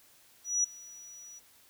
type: tone with ADSR envelope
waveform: sine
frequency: 5850 Hz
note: F#8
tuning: 21 cents flat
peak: -23 dBFS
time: 0.44-1.4 s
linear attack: 200 ms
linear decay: 6 ms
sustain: -23 dB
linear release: 21 ms
effects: white hiss -61 dBFS RMS until 1.69 s